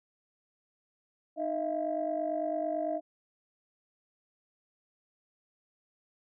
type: tone cluster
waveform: sine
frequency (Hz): 308.3 / 634 / 683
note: D#4 / D#5 / F5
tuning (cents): -16 / +32 / -39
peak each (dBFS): -36 / -32 / -33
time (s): 1.36-3.01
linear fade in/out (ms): 50
effects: tanh soft clip ceiling -21 dBFS